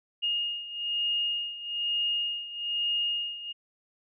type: beating tone pair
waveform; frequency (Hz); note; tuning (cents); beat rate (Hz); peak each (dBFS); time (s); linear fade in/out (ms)
sine; 2847 / 2848.1; F7 / F7; +33 / +33; 1.1; -29 / -33; 0.22-3.53; 20
effects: none